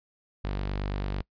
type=tone; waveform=sawtooth; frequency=49 Hz; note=G1; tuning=in tune; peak=-25 dBFS; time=0.44-1.22 s; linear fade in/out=10 ms; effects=noise-tail reverb RT60 0.1 s tail -24 dB re dry + resampled to 11025 Hz